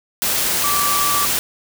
sine tone in noise, 1161 Hz, D6, 20 cents flat, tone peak -19 dBFS, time 0.64-1.25 s, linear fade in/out 0 ms, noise white, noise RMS -19 dBFS, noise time 0.22-1.39 s, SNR -3 dB, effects none

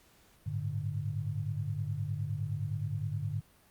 sine chord, G suspended second, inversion none, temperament equal with one note detuned, 100.35 / 110 / 146.83 Hz, G2 / A2 / D3, +41 / 0 / 0 cents, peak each -36 / -37 / -36 dBFS, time 0.46-3.41 s, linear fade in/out 10 ms, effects pink hiss -63 dBFS RMS until 3.7 s + Opus 48 kbps

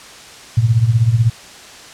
sine tone with tremolo, 114.6 Hz, A#2, 29 cents flat, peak -6 dBFS, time 0.57-1.3 s, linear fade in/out 5 ms, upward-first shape triangle, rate 16 Hz, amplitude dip 85%, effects white hiss -37 dBFS RMS until 1.93 s + low-pass 7000 Hz 12 dB/octave

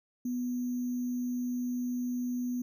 sine tone with sample-and-hold, 246.9 Hz, B3, in tune, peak -30 dBFS, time 0.25-2.62 s, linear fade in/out 5 ms, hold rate 6300 Hz, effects none

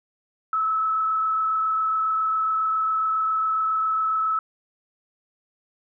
sine tone with frequency modulation, 1300 Hz, E6, 24 cents flat, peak -20 dBFS, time 0.53-4.39 s, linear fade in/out 2 ms, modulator 27.3 Hz, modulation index 0.66, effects none

